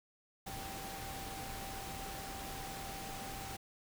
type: tone in noise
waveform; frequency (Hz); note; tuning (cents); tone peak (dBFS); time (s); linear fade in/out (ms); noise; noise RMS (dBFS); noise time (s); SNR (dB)
sine; 781; G5; -7; -47; 0.46-3.57; 10; pink; -45; 0.46-3.57; -5
effects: none